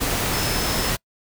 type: tone in noise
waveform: sine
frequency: 5230 Hz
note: E8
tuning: 15 cents flat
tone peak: -30 dBFS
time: 0.32-0.91 s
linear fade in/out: 20 ms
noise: pink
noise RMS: -23 dBFS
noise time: 0-0.97 s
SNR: -10 dB
effects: noise-tail reverb RT60 0.1 s tail -26 dB re dry